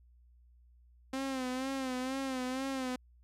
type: tone with vibrato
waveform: sawtooth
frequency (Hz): 261.5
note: C4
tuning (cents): -1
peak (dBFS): -30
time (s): 1.13-2.96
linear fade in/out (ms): 5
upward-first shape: sine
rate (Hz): 2.1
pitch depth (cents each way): 62
effects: added 60 Hz sine -59 dBFS peak until 3.23 s + low-pass 10000 Hz 12 dB/octave